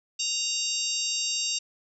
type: harmonic tone with a mistuned harmonic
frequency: 932.3 Hz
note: A#5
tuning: in tune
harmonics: 3 / 4 / 5 / 6 / 7 / 8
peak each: -33 / -34 / -33 / -32 / -36 / -33 dBFS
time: 0.19-1.59 s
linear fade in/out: 10 ms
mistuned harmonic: 7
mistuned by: -72 cents
effects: none